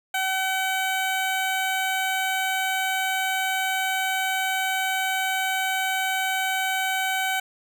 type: tone with notch filter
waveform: 15% pulse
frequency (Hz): 760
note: F#5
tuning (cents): +46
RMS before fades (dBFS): -25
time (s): 0.14-7.4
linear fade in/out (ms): 5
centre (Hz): 5300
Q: 2
effects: none